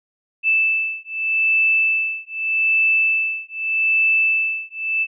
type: beating tone pair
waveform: sine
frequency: 2637 / 2637.82 Hz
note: E7 / E7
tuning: 0 / +1 cents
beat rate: 0.82 Hz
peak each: -19 / -19 dBFS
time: 0.43-5.07 s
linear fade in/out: 50 ms
effects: none